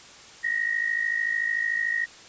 sine tone pair together, 1864 / 1917.5 Hz, A#6 / A#6, -1 / +48 cents, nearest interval unison, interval 49 cents, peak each -25 / -28 dBFS, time 0.43-2.06 s, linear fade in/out 20 ms, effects white hiss -47 dBFS RMS until 2.28 s + resampled to 16000 Hz

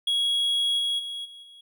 triangle tone with level steps, 3322 Hz, G#7, in tune, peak -20 / -22 / -30 / -41 / -45 dBFS, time 0.07-1.61 s, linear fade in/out 5 ms, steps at 0.78 / 0.98 / 1.24 / 1.42 s, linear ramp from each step 20 ms, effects none

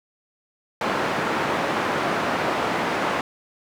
white band-pass noise, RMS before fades -24 dBFS, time 0.81-3.21 s, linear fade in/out 2 ms, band 160 to 1300 Hz, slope 12 dB/octave, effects none

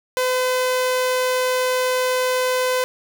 sawtooth tone, 508 Hz, B4, 49 cents sharp, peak -14 dBFS, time 0.17-2.84 s, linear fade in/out 0 ms, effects none

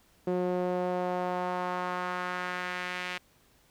sawtooth tone with band-pass filter sweep, 180.3 Hz, F#3, 45 cents flat, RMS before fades -32 dBFS, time 0.27-3.18 s, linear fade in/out 5 ms, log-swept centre 410 to 2400 Hz, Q 1.6, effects pink hiss -64 dBFS RMS until 3.7 s

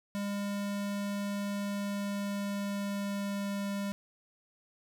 square tone with pitch glide, 201.9 to 200.2 Hz, G#3 to G3, -49 to +37 cents, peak -33 dBFS, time 0.15-3.92 s, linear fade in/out 0 ms, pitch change -14 cents, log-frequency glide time 1.62-3.64 s, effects none

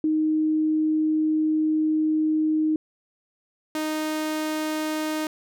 sine / sawtooth tone pair in turn, 311.1 / 309.9 Hz, D#4 / D#4, 0 / -7 cents, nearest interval unison, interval 7 cents, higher first, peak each -19 / -21 dBFS, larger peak first, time 0.04-2.76 / 3.75-5.27 s, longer first, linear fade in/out 2 ms, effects none

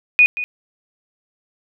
sine tone with echo, 2474 Hz, D#7, 10 cents flat, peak -7 dBFS, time 0.19-0.26 s, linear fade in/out 0 ms, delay 180 ms, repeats 1, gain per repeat -14 dB, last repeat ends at 0.44 s, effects none

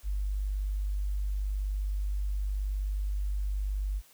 sine tone, 49.54 Hz, G1, 19 cents sharp, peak -28 dBFS, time 0.03-4.02 s, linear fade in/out 50 ms, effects white hiss -59 dBFS RMS until 4.13 s

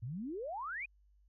sine exponential sweep, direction up, 106.5 to 2549 Hz, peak -38 dBFS, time 0.02-0.86 s, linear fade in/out 10 ms, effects added 50 Hz sine -64 dBFS peak until 1.28 s

